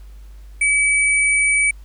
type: tone pair together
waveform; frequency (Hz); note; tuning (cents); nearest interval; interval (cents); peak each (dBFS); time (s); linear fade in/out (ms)
sine; 2284 / 8987; D7 / C#9; -49 / +23; 2 octaves; 2372; -14 / -21; 0.61-1.71; 5
effects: added 50 Hz sine -36 dBFS peak until 1.84 s + pink hiss -56 dBFS RMS until 1.84 s